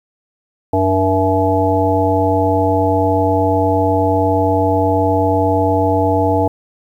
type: harmonic tone with a mistuned harmonic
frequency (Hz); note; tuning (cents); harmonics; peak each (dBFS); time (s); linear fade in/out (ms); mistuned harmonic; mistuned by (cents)
94.6; F#2; +39; 1 / 3 / 5 / 7 / 9; -18 / -18 / -18 / -18 / -18; 0.73-6.48; 5; 3; +50
effects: 8-bit